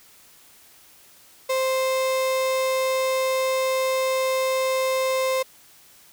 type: tone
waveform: 35% pulse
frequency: 523.3 Hz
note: C5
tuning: in tune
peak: -19 dBFS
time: 1.49-5.43 s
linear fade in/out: 10 ms
effects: white hiss -52 dBFS RMS until 6.12 s